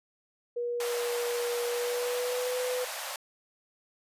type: tone with pitch glide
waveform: sine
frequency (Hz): 480 to 500.7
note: B4 to B4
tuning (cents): -49 to +24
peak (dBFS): -29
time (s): 0.56-2.85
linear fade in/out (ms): 10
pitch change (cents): +73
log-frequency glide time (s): 1.68-2.56
type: high-pass noise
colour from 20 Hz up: pink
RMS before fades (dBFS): -37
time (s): 0.8-3.16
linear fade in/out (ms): 2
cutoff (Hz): 520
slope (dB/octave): 96
effects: resampled to 32000 Hz